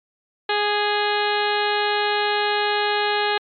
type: harmonic tone with a mistuned harmonic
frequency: 415.3 Hz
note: G#4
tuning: in tune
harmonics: 1 / 2 / 3 / 4 / 5 / 6 / 7 / 8 / 9 / 10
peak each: -24 / -23 / -30 / -26 / -32 / -31 / -31 / -32 / -32 / -32 dBFS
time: 0.49-3.38 s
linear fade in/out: 5 ms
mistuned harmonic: 3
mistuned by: -18 cents
effects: MP3 96 kbps